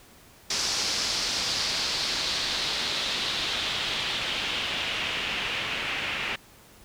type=noise with low-pass filter sweep; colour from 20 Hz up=white; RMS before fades=-29 dBFS; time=0.5-6.36 s; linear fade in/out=5 ms; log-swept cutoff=5400 to 2500 Hz; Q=2.6; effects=pink hiss -53 dBFS RMS until 6.84 s